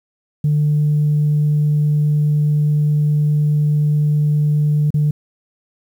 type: tone with dropouts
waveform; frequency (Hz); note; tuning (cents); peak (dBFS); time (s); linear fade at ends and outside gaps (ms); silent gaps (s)
sine; 149.2; D3; +28; -11; 0.44-5.11; 5; 4.905-4.941
effects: tanh soft clip ceiling -9 dBFS + 8-bit